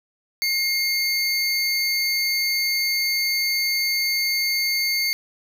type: tone pair together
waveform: square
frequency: 2135 / 4524 Hz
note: C7 / C#8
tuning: +34 / +34 cents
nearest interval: octave + minor second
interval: 1300 cents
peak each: -24 / -23 dBFS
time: 0.42-5.13 s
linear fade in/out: 0 ms
effects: none